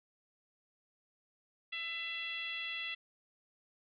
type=tone with frequency modulation; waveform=sine; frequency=2687 Hz; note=E7; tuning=33 cents sharp; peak=-37 dBFS; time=1.72-2.95 s; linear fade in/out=10 ms; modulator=678 Hz; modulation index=1.2; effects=none